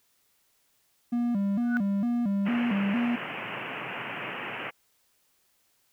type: tone with vibrato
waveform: triangle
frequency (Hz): 218.1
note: A3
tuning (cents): -15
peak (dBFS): -22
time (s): 1.12-3.16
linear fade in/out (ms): 10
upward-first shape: square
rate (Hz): 2.2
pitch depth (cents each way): 160
type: tone with exponential growth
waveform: sine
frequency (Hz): 1480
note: F#6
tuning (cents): 0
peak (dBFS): -24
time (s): 1.6-1.77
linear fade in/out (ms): 0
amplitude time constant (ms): 35
type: band-pass noise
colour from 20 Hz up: white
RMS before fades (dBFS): -36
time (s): 2.45-4.71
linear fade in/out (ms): 20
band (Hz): 110 to 2900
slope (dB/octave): 96
effects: white hiss -69 dBFS RMS until 5.92 s